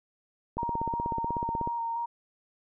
click train, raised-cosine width 2 ms, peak -20 dBFS, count 19, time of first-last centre 0.57-1.674 s, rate 16.3 Hz
sine tone with vibrato, 931 Hz, A#5, 2 cents flat, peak -29 dBFS, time 0.58-2.06 s, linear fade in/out 10 ms, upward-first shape square, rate 2.9 Hz, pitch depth 15 cents each way
effects none

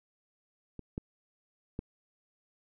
clicks, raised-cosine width 3 ms, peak -29 / -22 / -22 dBFS, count 3, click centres 0.793 / 0.979 / 1.791 s, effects none

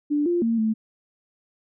sine tone with pitch steps, 293.6 / 348.1 / 229.1 / 219.7 Hz, D4 / F4 / A#3 / A3, 0 / -6 / -30 / -2 cents, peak -19 dBFS, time 0.1-0.74 s, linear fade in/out 20 ms, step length 160 ms, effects none

